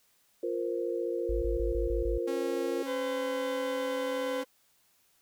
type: chord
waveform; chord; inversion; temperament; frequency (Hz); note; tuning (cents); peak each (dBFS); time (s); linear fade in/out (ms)
sine; F suspended fourth; none; equal with one note detuned; 349.2 / 466.2 / 520.8; F4 / Bb4 / C5; 0 / 0 / -8; -33 / -33 / -36; 0.43-2.83; 5
type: tone bursts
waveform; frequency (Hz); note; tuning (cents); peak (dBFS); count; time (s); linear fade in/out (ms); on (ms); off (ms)
sine; 52.7; G#1; +26; -29; 6; 1.29-2.18; 5; 130; 22
type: tone with pitch glide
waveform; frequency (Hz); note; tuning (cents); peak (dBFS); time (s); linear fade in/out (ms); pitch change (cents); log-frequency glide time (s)
sawtooth; 273.2 to 275.4; C#4 to C#4; -25 to -11; -32; 2.27-4.44; 10; +14; 2.63-4.3
type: harmonic tone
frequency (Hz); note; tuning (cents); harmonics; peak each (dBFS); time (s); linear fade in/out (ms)
509; C5; -48; 1 / 2 / 3 / 4 / 6 / 7; -31 / -41 / -45 / -47 / -48 / -53; 2.85-4.45; 50
effects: white hiss -68 dBFS RMS until 5.21 s